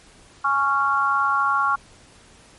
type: chord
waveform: sine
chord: Db major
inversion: second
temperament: just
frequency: 831.5 / 1108.7 / 1385.9 Hz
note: Ab5 / Db6 / F6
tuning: +2 / 0 / -14 cents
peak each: -26 / -20 / -21 dBFS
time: 0.44-1.76 s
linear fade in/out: 10 ms
effects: pink hiss -50 dBFS RMS until 2.58 s + MP3 48 kbps